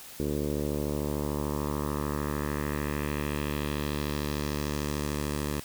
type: tone with low-pass filter sweep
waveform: 10% pulse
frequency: 73.42 Hz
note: D2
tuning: in tune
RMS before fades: -31 dBFS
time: 0.2-5.6 s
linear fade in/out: 0 ms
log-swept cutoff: 430 to 11000 Hz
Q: 1.7
effects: white hiss -46 dBFS RMS until 5.64 s